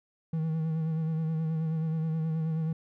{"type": "tone with vibrato", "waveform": "triangle", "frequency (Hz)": 160, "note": "D#3", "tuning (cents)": 49, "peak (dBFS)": -25, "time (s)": [0.33, 2.73], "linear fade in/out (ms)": 5, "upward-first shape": "sine", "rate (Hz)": 9.4, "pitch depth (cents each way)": 34, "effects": []}